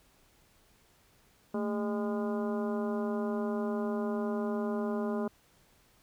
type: harmonic tone with a mistuned harmonic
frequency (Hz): 204.5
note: G#3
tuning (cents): -26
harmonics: 1 / 2 / 3 / 4 / 5 / 6 / 7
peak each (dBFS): -32 / -35 / -39 / -45 / -44 / -47 / -50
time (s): 1.54-5.28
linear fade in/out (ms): 5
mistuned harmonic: 1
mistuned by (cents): +140
effects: pink hiss -65 dBFS RMS until 6.02 s